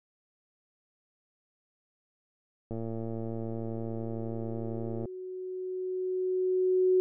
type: click train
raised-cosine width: 2 ms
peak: -24 dBFS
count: 266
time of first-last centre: 2.71-5.055 s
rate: 113 Hz
type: tone with exponential growth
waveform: sine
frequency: 370 Hz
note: F#4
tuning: in tune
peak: -20 dBFS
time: 2.81-7 s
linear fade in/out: 0 ms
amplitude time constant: 910 ms
effects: none